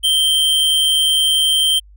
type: tone with amplitude modulation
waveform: square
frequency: 3136 Hz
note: G7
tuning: in tune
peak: -11 dBFS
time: 0.03-1.8 s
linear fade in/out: 20 ms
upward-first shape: sine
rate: 151 Hz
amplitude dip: 40%
effects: added 50 Hz sine -41 dBFS peak until 1.96 s